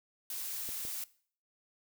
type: noise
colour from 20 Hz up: blue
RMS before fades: -39 dBFS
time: 0.3-1.04 s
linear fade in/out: 2 ms
type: clicks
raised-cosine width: 2 ms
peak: -35 dBFS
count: 2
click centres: 0.69 / 0.851 s
effects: noise-tail reverb RT60 0.5 s tail -20 dB re dry